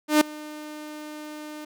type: tone with ADSR envelope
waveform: sawtooth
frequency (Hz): 302.7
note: D#4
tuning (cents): -48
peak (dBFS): -9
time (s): 0.08-1.65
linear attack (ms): 130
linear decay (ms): 5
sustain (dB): -23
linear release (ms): 7
effects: none